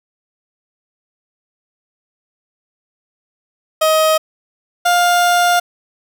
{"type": "tone pair in turn", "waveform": "30% pulse", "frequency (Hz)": [630, 704.3], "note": ["D#5", "F5"], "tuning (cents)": [21, 14], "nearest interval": "major second", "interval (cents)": 193, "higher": "second", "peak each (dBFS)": -8, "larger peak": "neither", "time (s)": [[3.81, 4.18], [4.85, 5.6]], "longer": "second", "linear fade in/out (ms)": 10, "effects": []}